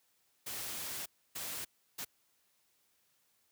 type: noise bursts at uneven times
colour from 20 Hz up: white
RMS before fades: -41 dBFS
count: 3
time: 0.46-1.06 / 1.35-1.65 / 1.98-2.05 s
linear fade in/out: 10 ms
effects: white hiss -74 dBFS RMS until 3.51 s + high-pass 60 Hz 12 dB/octave